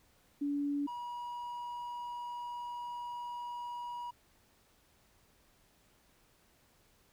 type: tone pair in turn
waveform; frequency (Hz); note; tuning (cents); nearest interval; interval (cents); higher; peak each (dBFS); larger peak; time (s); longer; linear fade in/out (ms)
sine / triangle; 286.5 / 963.7; D4 / B5; -43 / -43; octave + major sixth; 2100; second; -31 / -37; first; 0.41-0.87 / 0.87-4.11; second; 10
effects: pink hiss -68 dBFS RMS until 7.12 s